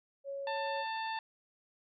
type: tone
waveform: sine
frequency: 554.4 Hz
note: C#5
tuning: in tune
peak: -37 dBFS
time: 0.24-0.85 s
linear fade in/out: 50 ms
type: harmonic tone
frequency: 890 Hz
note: A5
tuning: 20 cents sharp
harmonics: 1 / 2 / 3 / 4 / 5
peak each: -36 / -42 / -46 / -48 / -50 dBFS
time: 0.47-1.19 s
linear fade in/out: 2 ms
effects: none